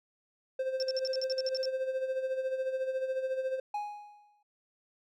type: tone with tremolo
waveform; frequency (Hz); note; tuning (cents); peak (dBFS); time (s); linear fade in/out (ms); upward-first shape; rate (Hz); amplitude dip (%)
triangle; 523.3; C5; 0; -26; 0.59-3.6; 5; sine; 14; 60
type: tone bursts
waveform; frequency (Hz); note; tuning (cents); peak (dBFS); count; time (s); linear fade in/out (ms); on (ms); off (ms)
sine; 5380; E8; +34; -33; 11; 0.8-1.655; 0; 25; 58
type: tone with exponential decay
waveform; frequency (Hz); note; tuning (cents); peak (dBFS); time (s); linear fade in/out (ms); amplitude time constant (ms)
triangle; 830.6; G#5; 0; -28; 3.74-4.43; 5; 150
effects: none